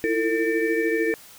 sine tone cluster, 328 / 341.3 / 450.6 / 1792 / 2302 Hz, E4 / F4 / A4 / A6 / D7, -9 / -40 / +41 / +31 / -35 cents, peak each -26 / -29 / -23 / -28 / -32 dBFS, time 0.04-1.14 s, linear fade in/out 0 ms, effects white hiss -47 dBFS RMS until 1.38 s

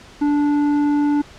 sine tone with tanh clipping, 291.8 Hz, D4, 11 cents flat, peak -16 dBFS, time 0.21-1.22 s, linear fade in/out 10 ms, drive 9 dB, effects pink hiss -43 dBFS RMS until 1.38 s + low-pass 6000 Hz 12 dB/octave

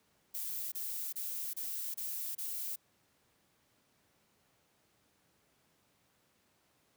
violet noise bursts, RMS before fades -39 dBFS, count 6, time 0.34-2.76 s, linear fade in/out 10 ms, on 380 ms, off 28 ms, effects pink hiss -72 dBFS RMS until 6.96 s + high-pass 100 Hz 12 dB/octave

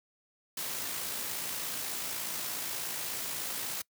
white noise with amplitude modulation, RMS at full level -35 dBFS, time 0.57-3.82 s, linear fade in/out 5 ms, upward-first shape sine, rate 56.6 Hz, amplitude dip 30%, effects noise-tail reverb RT60 0.1 s tail -24 dB re dry + high-pass 100 Hz 12 dB/octave

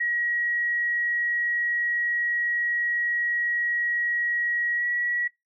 sine tone with pitch glide, 1906 to 1927 Hz, A#6 to B6, +38 to -43 cents, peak -23 dBFS, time 0-5.28 s, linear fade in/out 10 ms, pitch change +19 cents, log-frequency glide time 4.76-4.84 s, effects noise-tail reverb RT60 0.2 s tail -23 dB re dry

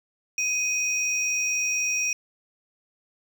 triangle tone pair together, 2500 / 5684 Hz, D#7 / F8, +8 / +30 cents, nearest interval octave + major second, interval 1422 cents, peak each -24 / -25 dBFS, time 0.38-2.13 s, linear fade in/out 2 ms, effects none

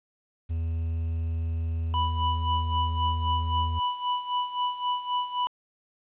triangle tone, 82.1 Hz, E2, 6 cents flat, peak -24 dBFS, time 0.49-3.8 s, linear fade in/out 20 ms
square tone with tremolo, 987.8 Hz, B5, in tune, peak -24 dBFS, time 1.94-5.47 s, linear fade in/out 0 ms, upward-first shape sine, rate 3.8 Hz, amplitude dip 75%
effects resampled to 8000 Hz + 10-bit

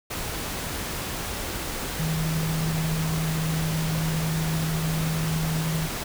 sine tone in noise, 159.5 Hz, D#3, 43 cents sharp, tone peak -24 dBFS, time 1.99-5.87 s, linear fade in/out 10 ms, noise pink, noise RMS -31 dBFS, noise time 0.1-6.04 s, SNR +4 dB, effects none

